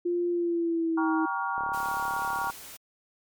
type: tone with pitch glide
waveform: sine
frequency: 349.2 to 320.2 Hz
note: F4 to D#4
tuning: 0 to +50 cents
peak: -24 dBFS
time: 0.05-1.26 s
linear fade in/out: 10 ms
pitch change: -150 cents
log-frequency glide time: 0.3-1.11 s
type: chord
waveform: sine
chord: G half-diminished seventh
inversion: none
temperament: just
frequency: 784 / 940.8 / 1128.9 / 1411.2 Hz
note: G5 / Bb5 / Db6 / F6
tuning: 0 / +16 / +31 / +18 cents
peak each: -34 / -31 / -33 / -33 dBFS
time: 0.97-2.51 s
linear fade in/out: 10 ms
type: click train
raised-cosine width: 1 ms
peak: -27 dBFS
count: 34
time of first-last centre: 1.58-2.499 s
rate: 35.9 Hz
type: noise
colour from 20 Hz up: white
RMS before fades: -44 dBFS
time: 1.73-2.77 s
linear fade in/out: 10 ms
effects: MP3 96 kbps

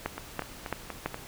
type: two click trains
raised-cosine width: 0.5 ms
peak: -14 / -20 dBFS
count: 4 / 5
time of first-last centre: 0.06-1.06 / 0.18-1.144 s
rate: 3 / 4.15 Hz
effects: pink hiss -46 dBFS RMS until 1.27 s

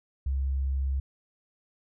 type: tone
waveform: sine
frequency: 67.4 Hz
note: C#2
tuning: 48 cents flat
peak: -25 dBFS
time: 0.26-1 s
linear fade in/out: 5 ms
effects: none

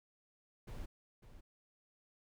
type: noise with echo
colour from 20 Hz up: brown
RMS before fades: -45 dBFS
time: 0.67-0.86 s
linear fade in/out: 10 ms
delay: 550 ms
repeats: 1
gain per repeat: -11 dB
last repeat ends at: 1.41 s
effects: none

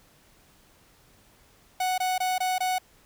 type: tone bursts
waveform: 45% pulse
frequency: 740 Hz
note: F#5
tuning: in tune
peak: -24 dBFS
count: 5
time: 1.8-2.784 s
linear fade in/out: 5 ms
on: 180 ms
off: 21 ms
effects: pink hiss -59 dBFS RMS until 3.05 s

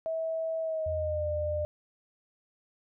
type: tone with pitch glide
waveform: sine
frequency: 648 to 601.1 Hz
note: E5 to D5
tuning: -30 to +40 cents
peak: -29 dBFS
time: 0.06-1.65 s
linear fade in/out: 0 ms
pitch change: -130 cents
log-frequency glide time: 0.61-1.26 s
type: tone with vibrato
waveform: sine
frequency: 83.4 Hz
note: E2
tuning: 21 cents sharp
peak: -34 dBFS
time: 0.86-1.65 s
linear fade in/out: 5 ms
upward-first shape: triangle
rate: 3.4 Hz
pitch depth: 9 cents each way
effects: none

